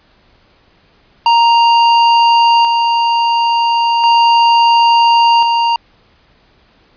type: tone with tremolo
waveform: square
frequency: 932.3 Hz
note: A#5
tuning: in tune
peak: -7 dBFS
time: 1.26-5.76 s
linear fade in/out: 2 ms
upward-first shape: square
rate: 0.36 Hz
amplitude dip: 35%
effects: pink hiss -51 dBFS RMS until 6.96 s + resampled to 11025 Hz